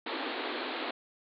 pink band-pass noise, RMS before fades -36 dBFS, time 0.06-0.91 s, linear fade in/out 5 ms, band 250 to 4300 Hz, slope 96 dB/octave, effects none

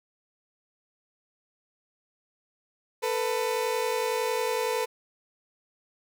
30% pulse tone pair together, 445.9 / 496.8 Hz, A4 / B4, +23 / +10 cents, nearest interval major second, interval 187 cents, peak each -26 dBFS, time 3.02-4.86 s, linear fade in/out 20 ms, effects none

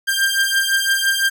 sawtooth beating tone pair, 1587 / 1592.9 Hz, G6 / G6, +21 / +27 cents, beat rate 5.9 Hz, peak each -15 dBFS, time 0.07-1.3 s, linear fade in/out 20 ms, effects none

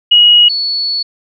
sine tone pair in turn, 2899 / 4420 Hz, F#7 / C#8, -36 / -6 cents, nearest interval perfect fifth, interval 730 cents, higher second, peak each -3 / -13 dBFS, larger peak first, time 0.11-0.49 / 0.49-1.03 s, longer second, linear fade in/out 10 ms, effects none

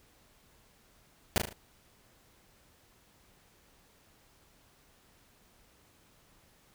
pink noise with echo, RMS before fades -25 dBFS, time 1.36-1.38 s, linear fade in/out 0 ms, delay 37 ms, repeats 4, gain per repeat -6 dB, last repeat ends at 1.528 s, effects pink hiss -64 dBFS RMS until 6.74 s

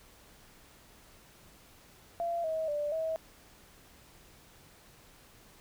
sine tone with pitch steps, 683 / 638 / 589 / 643 Hz, F5 / D#5 / D5 / E5, -39 / +43 / +5 / -43 cents, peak -30 dBFS, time 2.2-3.16 s, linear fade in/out 0 ms, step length 240 ms, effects pink hiss -58 dBFS RMS until 5.6 s

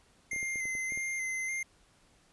square tone with vibrato, 2087 Hz, C7, 5 cents flat, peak -33 dBFS, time 0.31-1.63 s, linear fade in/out 5 ms, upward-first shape square, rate 1.7 Hz, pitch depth 19 cents each way
clicks, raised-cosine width 2 ms, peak -35 dBFS, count 8, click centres 0.332 / 0.362 / 0.429 / 0.558 / 0.655 / 0.752 / 0.922 / 0.975 s
effects pink hiss -65 dBFS RMS until 2.32 s + resampled to 24000 Hz

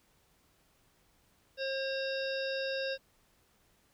harmonic tone with a mistuned harmonic, 536 Hz, C5, 42 cents sharp, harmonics 1 / 3 / 5 / 7 / 9 / 10, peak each -34 / -40 / -43 / -43 / -45 / -47 dBFS, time 1.57-2.98 s, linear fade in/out 50 ms, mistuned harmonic 5, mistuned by +40 cents, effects pink hiss -69 dBFS RMS until 3.93 s

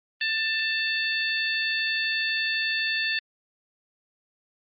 harmonic tone, 888 Hz, A5, 16 cents sharp, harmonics 2 / 3 / 4 / 5, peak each -27 / -29 / -32 / -32 dBFS, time 0.21-3.19 s, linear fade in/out 2 ms, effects Opus 24 kbps

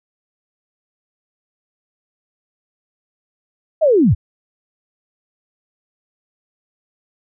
sine linear sweep, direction down, 665 to 61.74 Hz, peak -9 dBFS, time 3.81-4.15 s, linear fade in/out 20 ms, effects none

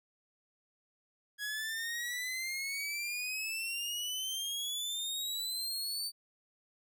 sawtooth exponential sweep, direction up, 1661.2 to 4607 Hz, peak -32 dBFS, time 1.38-6.12 s, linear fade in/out 50 ms, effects none

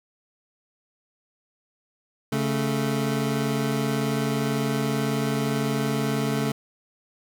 25% pulse tone pair together, 138.9 / 218.8 Hz, C#3 / A3, +4 / -9 cents, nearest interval minor sixth, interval 787 cents, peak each -22 dBFS, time 2.32-6.52 s, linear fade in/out 5 ms, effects none

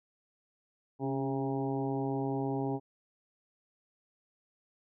harmonic tone with a mistuned harmonic, 134.7 Hz, C#3, 49 cents flat, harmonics 1 / 2 / 3 / 4 / 5 / 6 / 7, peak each -36 / -34 / -36 / -46 / -43 / -40 / -46 dBFS, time 0.99-2.8 s, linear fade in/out 50 ms, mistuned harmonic 2, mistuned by +35 cents, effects none

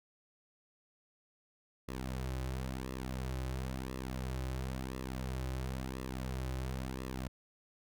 sawtooth tone with flanger, 64.7 Hz, C2, 19 cents flat, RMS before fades -39 dBFS, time 1.88-7.28 s, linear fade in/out 5 ms, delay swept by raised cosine 1.3 to 4.4 ms, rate 0.97 Hz, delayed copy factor -0.7, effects none

